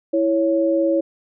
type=tone pair together; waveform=sine; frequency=329.6 / 554.4 Hz; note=E4 / C#5; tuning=0 / 0 cents; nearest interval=major sixth; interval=900 cents; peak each=-18 dBFS; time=0.13-1.01 s; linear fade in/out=10 ms; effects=none